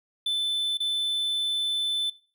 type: tone with dropouts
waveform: triangle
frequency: 3520 Hz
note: A7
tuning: in tune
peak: -22 dBFS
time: 0.26-2.1 s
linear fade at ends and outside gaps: 5 ms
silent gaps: 0.773-0.802 s
effects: noise-tail reverb RT60 0.4 s tail -21 dB re dry